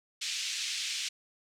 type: band-pass noise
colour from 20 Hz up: pink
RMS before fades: -35 dBFS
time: 0.21-1.09 s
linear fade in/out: 10 ms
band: 2500 to 7100 Hz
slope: 24 dB/octave
effects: none